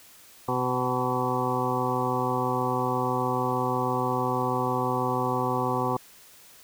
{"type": "harmonic tone with a mistuned harmonic", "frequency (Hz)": 126.2, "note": "B2", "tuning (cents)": 38, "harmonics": [1, 2, 3, 4, 6, 7, 8, 9], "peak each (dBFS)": [-32, -32, -32, -32, -32, -32, -32, -32], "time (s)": [0.48, 5.97], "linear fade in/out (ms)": 5, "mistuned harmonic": 8, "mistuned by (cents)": -21, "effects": ["white hiss -52 dBFS RMS until 6.63 s"]}